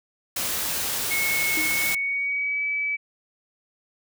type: noise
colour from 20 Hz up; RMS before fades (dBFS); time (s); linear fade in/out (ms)
white; -27; 0.36-1.95; 5
type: tone with pitch glide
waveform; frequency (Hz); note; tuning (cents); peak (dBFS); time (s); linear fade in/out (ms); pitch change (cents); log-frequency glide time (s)
sine; 2188 to 2295; C#7 to D7; -23 to -40; -23; 1.1-2.97; 20; +83; 1.65-2.64
type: tone with exponential decay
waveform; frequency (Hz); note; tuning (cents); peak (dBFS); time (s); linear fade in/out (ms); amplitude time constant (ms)
triangle; 311.1; D#4; 0; -25; 1.57-1.88; 2; 66
effects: none